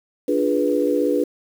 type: chord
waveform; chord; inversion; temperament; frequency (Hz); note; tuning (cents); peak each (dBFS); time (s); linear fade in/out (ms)
sine; D diminished seventh; none; equal with one note detuned; 293.7 / 349.2 / 415.3 / 491.3; D4 / F4 / Ab4 / Cb5; 0 / 0 / 0 / -9; -21 / -25 / -23 / -21; 0.28-1.24; 5
effects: 7-bit